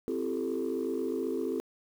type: chord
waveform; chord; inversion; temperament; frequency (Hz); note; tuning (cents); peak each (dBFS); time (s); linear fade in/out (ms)
sine; A minor seventh; first; equal with one note detuned; 261.6 / 337.3 / 392 / 440; C4 / E4 / G4 / A4; 0 / +40 / 0 / 0; -34; 0.08-1.6; 0
effects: tanh soft clip ceiling -23 dBFS + 9-bit